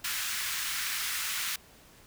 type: high-pass noise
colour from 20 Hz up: pink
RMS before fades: -33 dBFS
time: 0.04-1.56 s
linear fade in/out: 5 ms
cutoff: 1400 Hz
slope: 24 dB/octave
effects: pink hiss -56 dBFS RMS until 2.06 s